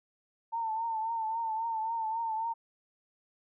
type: tone with vibrato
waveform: sine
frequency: 899 Hz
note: A5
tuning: 37 cents sharp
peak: -30 dBFS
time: 0.52-2.54 s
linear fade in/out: 20 ms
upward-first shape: triangle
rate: 3.7 Hz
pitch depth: 63 cents each way
effects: none